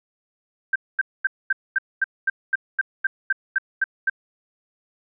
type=tone bursts; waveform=sine; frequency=1570 Hz; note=G6; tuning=2 cents sharp; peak=-16 dBFS; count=14; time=0.73-4.098 s; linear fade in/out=5 ms; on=27 ms; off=230 ms; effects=none